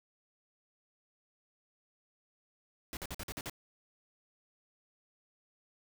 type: noise bursts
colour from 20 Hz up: pink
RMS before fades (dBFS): -41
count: 7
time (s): 2.93-3.497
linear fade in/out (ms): 0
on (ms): 39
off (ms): 49
effects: none